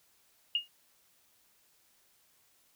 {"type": "tone with exponential decay", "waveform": "sine", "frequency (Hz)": 2850, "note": "F7", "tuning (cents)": 34, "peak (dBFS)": -23, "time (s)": [0.55, 0.68], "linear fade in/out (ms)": 2, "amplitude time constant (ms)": 27, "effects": ["white hiss -68 dBFS RMS until 2.75 s"]}